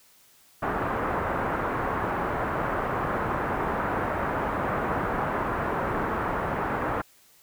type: low-pass noise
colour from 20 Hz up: white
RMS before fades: -28 dBFS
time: 0.62-7.02 s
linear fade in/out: 10 ms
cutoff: 1400 Hz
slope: 24 dB/octave
effects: white hiss -58 dBFS RMS until 7.42 s